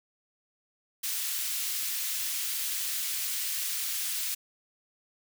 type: high-pass noise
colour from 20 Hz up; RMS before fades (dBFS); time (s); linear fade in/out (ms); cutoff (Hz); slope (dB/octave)
white; -32; 1.03-4.35; 10; 2200; 12
effects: none